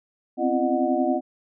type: tone cluster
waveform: sine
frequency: 255.7 / 266.6 / 337.6 / 610 / 735 Hz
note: C4 / C4 / E4 / D#5 / F#5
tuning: -40 / +33 / +41 / -34 / -12 cents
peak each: -26 dBFS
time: 0.37-1.21 s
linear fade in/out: 50 ms
effects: none